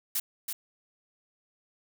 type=noise with echo; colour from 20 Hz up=blue; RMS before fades=-29 dBFS; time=0.15-0.2 s; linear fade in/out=5 ms; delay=330 ms; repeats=1; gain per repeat=-5 dB; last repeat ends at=0.53 s; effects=none